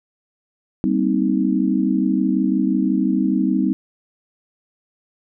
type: chord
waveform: sine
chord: C minor seventh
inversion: second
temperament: just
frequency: 196.22 / 235.5 / 261.6 / 314 Hz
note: G3 / Bb3 / C4 / Eb4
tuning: +2 / +18 / 0 / +16 cents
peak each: -20 / -25 / -20 / -21 dBFS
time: 0.84-3.73 s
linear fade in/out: 0 ms
effects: none